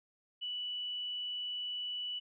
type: tone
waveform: sine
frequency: 2960 Hz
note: F#7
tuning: in tune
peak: -36 dBFS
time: 0.41-2.2 s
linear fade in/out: 20 ms
effects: none